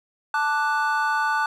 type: chord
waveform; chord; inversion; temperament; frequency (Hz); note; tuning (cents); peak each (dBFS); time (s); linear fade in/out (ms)
triangle; D major; second; equal; 880 / 1174.7 / 1480; A5 / D6 / F#6; 0 / 0 / 0; -22 / -25 / -22; 0.34-1.46; 2
effects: none